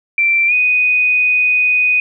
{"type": "tone with pitch glide", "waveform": "sine", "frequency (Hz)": [2349, 2489], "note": ["D7", "D#7"], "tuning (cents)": [0, 0], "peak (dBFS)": -10, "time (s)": [0.18, 2], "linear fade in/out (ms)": 2, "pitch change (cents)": 100, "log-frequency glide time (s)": [0.47, 0.53], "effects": []}